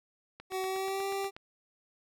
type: click train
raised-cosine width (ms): 0.3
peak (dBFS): -29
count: 9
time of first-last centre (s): 0.4-1.365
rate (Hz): 8.29
type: tone with pitch glide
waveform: 25% pulse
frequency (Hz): 376.9 to 392.7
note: F#4 to G4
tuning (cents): +32 to +3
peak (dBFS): -28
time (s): 0.5-1.31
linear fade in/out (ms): 50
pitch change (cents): +71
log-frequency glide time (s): 0.64-1.06
effects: none